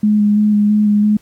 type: tone with vibrato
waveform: sine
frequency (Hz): 209.2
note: G#3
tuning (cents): +13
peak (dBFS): -9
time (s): 0.03-1.17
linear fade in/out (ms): 5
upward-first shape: square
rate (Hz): 3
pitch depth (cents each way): 14
effects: pink hiss -52 dBFS RMS until 1.21 s + AAC 64 kbps